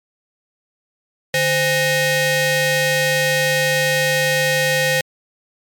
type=ring-modulated tone; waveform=sawtooth; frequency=670 Hz; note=E5; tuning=28 cents sharp; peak=-8 dBFS; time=1.34-5.01 s; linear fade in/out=2 ms; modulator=1190 Hz; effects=MP3 96 kbps